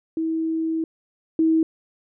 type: tone pair in turn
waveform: sine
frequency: 323 / 321.7 Hz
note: E4 / E4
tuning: -35 / -42 cents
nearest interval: unison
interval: 7 cents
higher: first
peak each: -21 / -15 dBFS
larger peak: second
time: 0.17-0.84 / 1.39-1.63 s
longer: first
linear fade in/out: 2 ms
effects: none